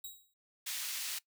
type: tone with exponential decay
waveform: 5% pulse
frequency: 3828 Hz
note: A#7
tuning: 45 cents sharp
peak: -32 dBFS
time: 0.04-0.34 s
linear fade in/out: 5 ms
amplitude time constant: 65 ms
type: high-pass noise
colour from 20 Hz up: pink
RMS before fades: -39 dBFS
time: 0.66-1.19 s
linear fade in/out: 10 ms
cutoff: 2700 Hz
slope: 12 dB/octave
effects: noise-tail reverb RT60 0.1 s tail -19 dB re dry